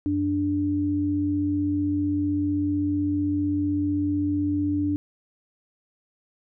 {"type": "tone pair together", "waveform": "sine", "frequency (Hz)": [92.5, 293.2], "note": ["F#2", "D4"], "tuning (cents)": [0, -3], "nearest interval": "octave + minor sixth", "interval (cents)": 1997, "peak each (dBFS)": [-29, -22], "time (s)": [0.06, 4.96], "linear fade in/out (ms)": 0, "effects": []}